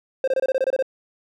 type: tone bursts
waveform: triangle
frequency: 527 Hz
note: C5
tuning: 12 cents sharp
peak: -15 dBFS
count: 10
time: 0.24-0.825 s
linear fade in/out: 2 ms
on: 36 ms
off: 25 ms
effects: none